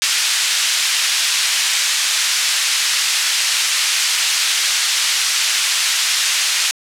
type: band-pass noise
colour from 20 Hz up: white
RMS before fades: -17 dBFS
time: 0.02-6.71 s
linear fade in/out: 0 ms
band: 1900 to 6200 Hz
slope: 12 dB/octave
effects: low-pass 12000 Hz 12 dB/octave